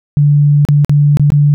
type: tone with dropouts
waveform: sine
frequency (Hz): 145.7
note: D3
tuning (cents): -13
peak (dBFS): -5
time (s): 0.17-1.54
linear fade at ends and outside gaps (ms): 0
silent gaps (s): 0.651-0.687 / 0.847-0.895 / 1.171-1.196 / 1.303-1.32
effects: none